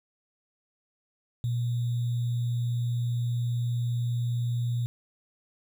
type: tone with sample-and-hold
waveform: sine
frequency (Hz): 119.7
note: A#2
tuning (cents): +46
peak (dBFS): -25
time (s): 1.44-4.86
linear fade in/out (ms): 0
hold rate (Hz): 3675
effects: none